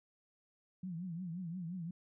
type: tone with vibrato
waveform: sine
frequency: 174.8 Hz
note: F3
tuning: 2 cents sharp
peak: -39 dBFS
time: 0.83-1.91 s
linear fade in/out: 5 ms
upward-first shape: triangle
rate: 5.7 Hz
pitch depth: 160 cents each way
effects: none